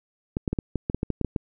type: clicks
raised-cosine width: 3 ms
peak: -12 dBFS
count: 12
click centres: 0.369 / 0.478 / 0.53 / 0.588 / 0.757 / 0.899 / 0.946 / 1.031 / 1.103 / 1.213 / 1.247 / 1.362 s
effects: none